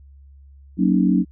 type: chord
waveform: sine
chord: D# minor seventh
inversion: first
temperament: equal with one note detuned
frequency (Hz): 185 / 231.6 / 277.2 / 311.1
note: F#3 / A#3 / C#4 / D#4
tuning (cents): 0 / -11 / 0 / 0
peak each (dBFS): -17 / -21 / -20 / -22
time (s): 0.77-1.25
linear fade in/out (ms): 50
effects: added 69 Hz sine -43 dBFS peak until 1.31 s